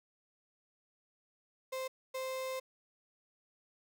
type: tone bursts at uneven times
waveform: 35% pulse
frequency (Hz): 522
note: C5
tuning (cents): -4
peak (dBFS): -35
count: 2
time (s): 1.72-1.88 / 2.14-2.6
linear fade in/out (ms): 10
effects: 11-bit